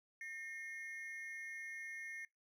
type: ring-modulated tone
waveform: triangle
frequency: 1986 Hz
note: B6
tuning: 9 cents sharp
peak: -40 dBFS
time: 0.21-2.25 s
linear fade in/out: 2 ms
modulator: 162 Hz
effects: noise-tail reverb RT60 0.2 s tail -24 dB re dry